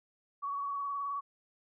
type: tone with vibrato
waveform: sine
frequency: 1126 Hz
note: C#6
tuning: 27 cents sharp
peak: -33 dBFS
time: 0.42-1.21 s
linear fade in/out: 20 ms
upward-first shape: triangle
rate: 19 Hz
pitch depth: 35 cents each way
effects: none

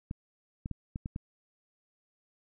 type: clicks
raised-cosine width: 5 ms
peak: -23 dBFS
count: 6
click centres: 0.111 / 0.659 / 0.713 / 0.959 / 1.059 / 1.161 s
effects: none

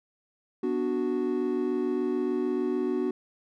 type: chord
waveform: triangle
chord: B minor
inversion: none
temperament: equal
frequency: 246.9 / 293.7 / 370 Hz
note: B3 / D4 / F#4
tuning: 0 / 0 / 0 cents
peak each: -29 / -29 / -26 dBFS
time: 0.63-3.11 s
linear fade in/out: 5 ms
effects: none

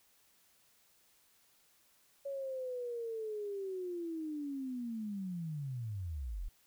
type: linear sweep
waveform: sine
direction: down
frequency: 560 to 34.43 Hz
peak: -37 dBFS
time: 2.25-6.49 s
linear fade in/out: 10 ms
effects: white hiss -69 dBFS RMS until 6.66 s

